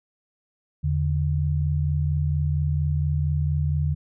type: tone pair together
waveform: sine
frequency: 82.07 / 146.4 Hz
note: E2 / D3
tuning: -7 / -5 cents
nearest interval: minor seventh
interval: 1002 cents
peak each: -23 dBFS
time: 0.83-3.95 s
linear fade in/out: 20 ms
effects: none